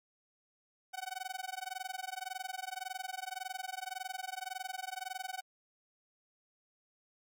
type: tone with amplitude modulation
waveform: sawtooth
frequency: 750 Hz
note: F#5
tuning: 23 cents sharp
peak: -32 dBFS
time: 0.93-5.42 s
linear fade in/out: 20 ms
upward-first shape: sine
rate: 21.8 Hz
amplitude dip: 100%
effects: none